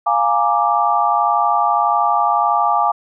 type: chord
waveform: sine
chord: Bb dominant seventh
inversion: second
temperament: equal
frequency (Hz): 698.5 / 830.6 / 932.3 / 1174.7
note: F5 / Ab5 / Bb5 / D6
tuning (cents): 0 / 0 / 0 / 0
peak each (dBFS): -19 / -17 / -22 / -17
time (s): 0.06-2.92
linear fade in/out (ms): 10
effects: none